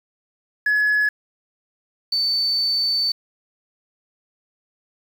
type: tone pair in turn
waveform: sine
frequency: 1696 / 4528 Hz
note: G#6 / C#8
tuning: +36 / +36 cents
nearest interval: octave + perfect fourth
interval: 1700 cents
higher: second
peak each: -14 / -17 dBFS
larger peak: first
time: 0.66-1.09 / 2.12-3.12 s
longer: second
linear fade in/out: 5 ms
effects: tanh soft clip ceiling -13 dBFS + 7-bit